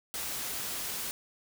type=noise; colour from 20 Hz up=white; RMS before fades=-36 dBFS; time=0.14-1.11 s; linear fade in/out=0 ms; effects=none